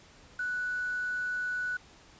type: tone with quantisation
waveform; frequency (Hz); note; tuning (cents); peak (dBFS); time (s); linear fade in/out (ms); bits
sine; 1480; F#6; 0; -30; 0.39-1.77; 5; 8
effects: pink hiss -56 dBFS RMS until 2.19 s + resampled to 16000 Hz